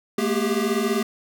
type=tone cluster; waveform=square; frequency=215.5 / 235.9 / 389.3 / 404.2 Hz; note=A3 / A#3 / G4 / G#4; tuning=-36 / +21 / -12 / -47 cents; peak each=-27 dBFS; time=0.18-1.03 s; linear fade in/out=5 ms; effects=none